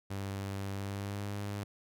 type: tone with pitch glide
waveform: sawtooth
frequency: 98.3 to 101.71 Hz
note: G2 to G#2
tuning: +5 to -36 cents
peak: -32 dBFS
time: 0.1-1.64 s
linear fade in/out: 10 ms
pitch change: +59 cents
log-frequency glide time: 0.73-1.33 s
effects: none